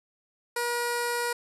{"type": "tone with low-pass filter", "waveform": "15% pulse", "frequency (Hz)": 478.8, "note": "A#4", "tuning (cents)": 46, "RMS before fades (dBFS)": -29, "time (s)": [0.56, 1.33], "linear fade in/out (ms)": 5, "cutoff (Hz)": 11000, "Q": 1.8, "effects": []}